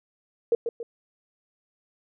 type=tone with echo; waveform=sine; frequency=466.2 Hz; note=A#4; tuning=in tune; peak=-17 dBFS; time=0.52-0.55 s; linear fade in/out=2 ms; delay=140 ms; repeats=2; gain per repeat=-7 dB; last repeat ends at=0.83 s; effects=none